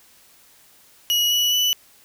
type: tone with pitch steps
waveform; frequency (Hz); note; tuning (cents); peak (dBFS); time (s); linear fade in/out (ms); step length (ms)
35% pulse; 2909 / 2941 / 2974; F#7 / F#7 / F#7; -30 / -11 / +8; -15; 1.1-1.73; 0; 210
effects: white hiss -53 dBFS RMS until 2.04 s